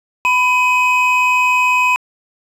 triangle tone pair together, 997.9 / 2524 Hz, B5 / D#7, +18 / +24 cents, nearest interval octave + major third, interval 1606 cents, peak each -12 dBFS, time 0.25-1.96 s, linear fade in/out 0 ms, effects resampled to 32000 Hz + 7-bit

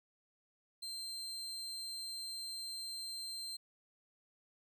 35% pulse tone, 4138 Hz, C8, 20 cents flat, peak -40 dBFS, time 0.82-3.57 s, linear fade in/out 10 ms, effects none

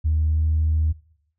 sine tone with pitch glide, 77.78 to 78.37 Hz, D#2 to D#2, 0 to +13 cents, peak -16 dBFS, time 0.04-0.93 s, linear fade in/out 20 ms, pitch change +13 cents, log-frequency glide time 0.3-0.46 s, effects noise-tail reverb RT60 0.7 s tail -21 dB re dry + tanh soft clip ceiling -13 dBFS

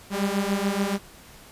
sawtooth beating tone pair, 195.6 / 202.6 Hz, G3 / G#3, -4 / -43 cents, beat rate 7 Hz, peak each -22 dBFS, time 0.1-0.99 s, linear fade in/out 50 ms, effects pink hiss -48 dBFS RMS until 1.51 s + resampled to 32000 Hz

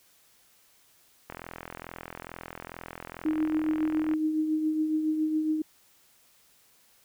click train, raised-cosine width 0.5 ms, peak -23 dBFS, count 121, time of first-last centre 1.3-4.137 s, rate 42.3 Hz
sine tone with tremolo, 311.1 Hz, D#4, in tune, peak -22 dBFS, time 3.25-5.62 s, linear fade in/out 5 ms, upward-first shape triangle, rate 7.2 Hz, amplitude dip 50%
effects white hiss -62 dBFS RMS until 7.04 s

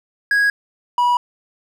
triangle tone pair in turn, 1653 / 973 Hz, G#6 / B5, -9 / -26 cents, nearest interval major sixth, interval 917 cents, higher first, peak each -11 dBFS, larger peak neither, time 0.31-0.5 / 0.98-1.17 s, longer neither, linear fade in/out 2 ms, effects none

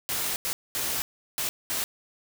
white noise bursts at uneven times, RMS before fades -29 dBFS, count 5, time 0.09-0.36 / 0.45-0.53 / 0.75-1.02 / 1.38-1.49 / 1.7-1.84 s, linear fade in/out 0 ms, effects none

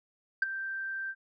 sine tone with ADSR envelope, 1568 Hz, G6, in tune, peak -19 dBFS, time 0.42-1.15 s, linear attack 4 ms, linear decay 19 ms, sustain -14 dB, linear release 54 ms, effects tanh soft clip ceiling -19 dBFS

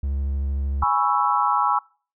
triangle tone with vibrato, 69.3 Hz, C#2, in tune, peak -20 dBFS, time 0.03-0.84 s, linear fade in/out 5 ms, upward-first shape sine, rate 13 Hz, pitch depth 18 cents each way
sine chord, C# minor seventh, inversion second, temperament equal, 830.6 / 987.8 / 1108.7 / 1318.5 Hz, G#5 / B5 / C#6 / E6, 0 / 0 / 0 / 0 cents, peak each -23 dBFS, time 0.82-1.79 s, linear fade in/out 5 ms
effects noise-tail reverb RT60 0.4 s tail -25 dB re dry

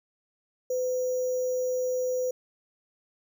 sine tone with sample-and-hold, 506 Hz, B4, 42 cents sharp, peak -25 dBFS, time 0.7-2.31 s, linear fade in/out 5 ms, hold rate 6300 Hz, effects none

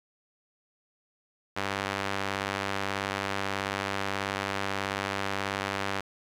sawtooth tone with band-pass filter, 98.4 Hz, G2, 7 cents sharp, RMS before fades -32 dBFS, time 1.56-6.01 s, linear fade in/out 10 ms, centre 1800 Hz, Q 0.63, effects 9-bit

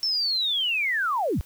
sine linear sweep, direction down, 5410 to 30 Hz, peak -22 dBFS, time 0.03-1.41 s, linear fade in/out 0 ms, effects white hiss -53 dBFS RMS until 1.45 s

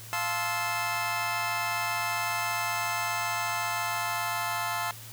25% pulse chord, F major seventh, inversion none, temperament just, 698.5 / 873.1 / 1047.7 / 1309.6 Hz, F5 / A5 / C6 / E6, 0 / -14 / +2 / -12 cents, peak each -31 / -30 / -30 / -31 dBFS, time 0.13-4.91 s, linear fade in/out 0 ms, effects added 112 Hz sine -46 dBFS peak until 5.12 s + white hiss -46 dBFS RMS until 5.12 s

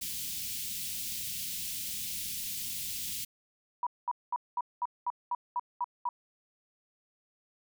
white band-stop noise, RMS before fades -37 dBFS, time 0.01-3.25 s, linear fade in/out 10 ms, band 230 to 2600 Hz, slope 24 dB/octave
sine tone bursts, 972 Hz, B5, 28 cents flat, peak -28 dBFS, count 10, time 3.83-6.09 s, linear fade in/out 2 ms, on 37 ms, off 210 ms
effects none

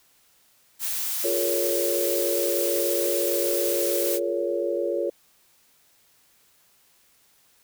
blue noise, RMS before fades -28 dBFS, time 0.79-4.2 s, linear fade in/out 50 ms
sine chord, Bb minor seventh, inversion second, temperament just, 349.6 / 419.5 / 466.2 / 559.4 Hz, F4 / Ab4 / Bb4 / Db5, +2 / +17 / 0 / +16 cents, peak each -28 / -31 / -30 / -27 dBFS, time 1.24-5.1 s, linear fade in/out 5 ms
effects white hiss -61 dBFS RMS until 7.63 s

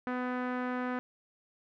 sawtooth tone with low-pass filter, 250.3 Hz, B3, 23 cents sharp, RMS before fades -34 dBFS, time 0.07-0.99 s, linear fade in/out 0 ms, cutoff 1600 Hz, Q 2, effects none

